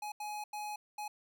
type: tone bursts at uneven times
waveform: square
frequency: 840 Hz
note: G#5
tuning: 19 cents sharp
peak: -39 dBFS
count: 4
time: 0.02-0.12 / 0.2-0.44 / 0.53-0.76 / 0.98-1.08 s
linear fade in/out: 5 ms
effects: none